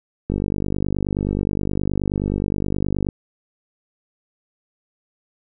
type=click train; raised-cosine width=3 ms; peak=-9 dBFS; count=139; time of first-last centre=0.3-3.088 s; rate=49.5 Hz; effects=none